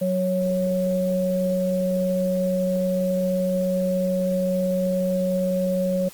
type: tone pair together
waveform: sine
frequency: 185 / 551.2 Hz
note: F#3 / C#5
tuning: 0 / -10 cents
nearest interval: octave + perfect fifth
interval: 1890 cents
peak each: -23 / -22 dBFS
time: 0.01-6.09 s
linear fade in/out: 10 ms
effects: white hiss -45 dBFS RMS until 6.13 s + Opus 32 kbps